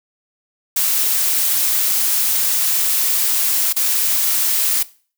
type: noise with dropouts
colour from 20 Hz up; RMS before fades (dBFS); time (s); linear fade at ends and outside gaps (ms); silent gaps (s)
blue; -17; 0.76-4.83; 5; 3.728-3.763
effects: noise-tail reverb RT60 0.4 s tail -19 dB re dry